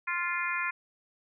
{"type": "harmonic tone", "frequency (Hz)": 349, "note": "F4", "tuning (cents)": -1, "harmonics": [3, 4, 5, 6, 7], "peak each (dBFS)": [-35, -35, -35, -35, -35], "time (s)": [0.07, 0.71], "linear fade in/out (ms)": 10, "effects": []}